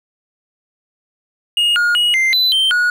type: tone with pitch steps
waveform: triangle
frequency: 2859 / 1429 / 2900 / 2088 / 4005 / 3125 / 1454 Hz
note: F7 / F6 / F#7 / C7 / B7 / G7 / F#6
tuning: +40 / +39 / -35 / -4 / +23 / -6 / -31 cents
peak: -10 dBFS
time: 1.57-2.9 s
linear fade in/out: 2 ms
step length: 190 ms
effects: none